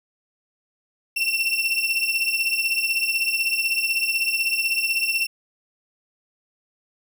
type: beating tone pair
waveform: 35% pulse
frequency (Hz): 2700 / 2716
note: E7 / F7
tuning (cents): +41 / -49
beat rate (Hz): 16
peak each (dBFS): -22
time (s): 1.16-5.27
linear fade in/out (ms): 10
effects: none